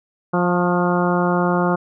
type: harmonic tone with a mistuned harmonic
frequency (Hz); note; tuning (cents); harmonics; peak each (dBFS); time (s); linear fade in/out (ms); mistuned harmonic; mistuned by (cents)
176.6; F3; +20; 1 / 2 / 3 / 4 / 5 / 6 / 7 / 8; -19 / -22 / -24 / -25 / -26 / -27 / -27 / -28; 0.33-1.76; 10; 6; +31
effects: none